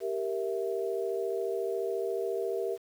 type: chord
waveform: sine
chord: E diminished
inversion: first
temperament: equal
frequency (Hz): 392 / 466.2 / 659.3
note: G4 / Bb4 / E5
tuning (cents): 0 / 0 / 0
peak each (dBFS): -32 / -33 / -37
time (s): 0-2.78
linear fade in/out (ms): 50
effects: 9-bit